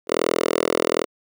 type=tone with high-pass filter; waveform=5% pulse; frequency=41.2 Hz; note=E1; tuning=in tune; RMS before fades=-21 dBFS; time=0.07-1.06 s; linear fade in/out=50 ms; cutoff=440 Hz; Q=2; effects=none